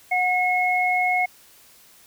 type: tone pair together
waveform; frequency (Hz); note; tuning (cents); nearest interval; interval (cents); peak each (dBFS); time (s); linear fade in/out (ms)
sine; 730.2 / 2173; F#5 / C#7; -23 / -35; octave + perfect fifth; 1888; -21; 0.11-1.26; 10
effects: white hiss -52 dBFS RMS until 2.06 s